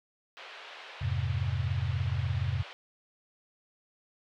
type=band-pass noise; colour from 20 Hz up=white; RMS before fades=-47 dBFS; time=0.37-2.73 s; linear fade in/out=0 ms; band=460 to 3400 Hz; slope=24 dB/octave
type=chord; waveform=sine; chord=F minor; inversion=none; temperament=equal with one note detuned; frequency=86.9 / 103.83 / 130.81 Hz; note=F2 / Ab2 / C3; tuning=-8 / 0 / 0 cents; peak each=-32 dBFS; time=1.01-2.63 s; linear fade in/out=10 ms
effects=none